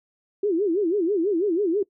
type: tone with vibrato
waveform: sine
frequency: 370 Hz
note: F#4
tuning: in tune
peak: -19 dBFS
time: 0.43-1.83 s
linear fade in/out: 5 ms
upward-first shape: sine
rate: 6.1 Hz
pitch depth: 240 cents each way
effects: noise-tail reverb RT60 0.1 s tail -19 dB re dry